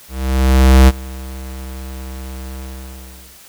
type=tone with ADSR envelope; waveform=square; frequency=65.41 Hz; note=C2; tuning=in tune; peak=-4 dBFS; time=0.08-3.4 s; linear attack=800 ms; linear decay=35 ms; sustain=-23 dB; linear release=810 ms; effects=white hiss -42 dBFS RMS until 3.48 s